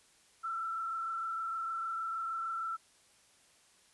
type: tone with frequency modulation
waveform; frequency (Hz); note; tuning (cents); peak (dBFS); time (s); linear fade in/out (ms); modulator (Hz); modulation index
sine; 1336; E6; +23; -34; 0.43-2.77; 20; 26.5; 1.1
effects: white hiss -65 dBFS RMS until 3.93 s + resampled to 24000 Hz